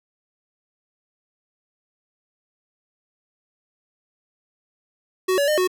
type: tone with pitch steps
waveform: square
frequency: 373 / 568 / 607 / 367.6 Hz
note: F#4 / C#5 / D#5 / F#4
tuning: +14 / +42 / -43 / -11 cents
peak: -18 dBFS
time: 5.28-5.676 s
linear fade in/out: 10 ms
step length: 99 ms
effects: none